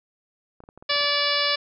clicks, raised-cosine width 1 ms, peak -31 dBFS, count 9, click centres 0.604 / 0.638 / 0.689 / 0.776 / 0.825 / 0.914 / 0.961 / 1.011 / 1.043 s
harmonic tone, 578 Hz, D5, 28 cents flat, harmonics 1 / 2 / 3 / 4 / 5 / 6 / 7 / 8 / 9, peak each -29 / -29 / -29 / -29 / -29 / -29 / -29 / -29 / -29 dBFS, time 0.89-1.56 s, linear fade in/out 10 ms
effects none

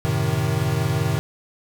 square chord, F# diminished seventh, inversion none, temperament equal, 92.5 / 110 / 130.81 / 155.56 Hz, F#2 / A2 / C3 / Eb3, 0 / 0 / 0 / 0 cents, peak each -29 / -26 / -25 / -25 dBFS, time 0.05-1.19 s, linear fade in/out 0 ms, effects none

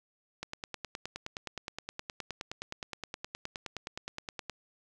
click train, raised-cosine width 0.2 ms, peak -20 dBFS, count 40, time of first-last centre 0.43-4.497 s, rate 9.59 Hz, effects none

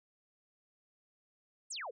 sine exponential sweep, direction down, 9200 to 414.9 Hz, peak -39 dBFS, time 1.7-1.91 s, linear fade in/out 10 ms, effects none

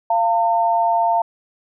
sine tone pair together, 691 / 905.1 Hz, F5 / A5, -19 / +49 cents, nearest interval perfect fourth, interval 468 cents, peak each -17 dBFS, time 0.1-1.22 s, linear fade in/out 5 ms, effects none

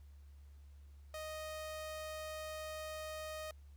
sawtooth tone, 622.3 Hz, D#5, in tune, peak -39 dBFS, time 1.14-3.51 s, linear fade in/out 2 ms, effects added 71 Hz sine -54 dBFS peak until 3.76 s + pink hiss -75 dBFS RMS until 3.76 s

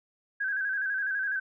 sine tone with vibrato, 1589 Hz, G6, 23 cents sharp, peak -27 dBFS, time 0.4-1.4 s, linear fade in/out 10 ms, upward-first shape square, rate 12 Hz, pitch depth 58 cents each way, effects none

